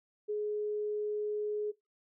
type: tone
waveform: sine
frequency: 420.1 Hz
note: G#4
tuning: 20 cents sharp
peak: -31 dBFS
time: 0.28-1.72 s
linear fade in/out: 20 ms
effects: noise-tail reverb RT60 0.2 s tail -22 dB re dry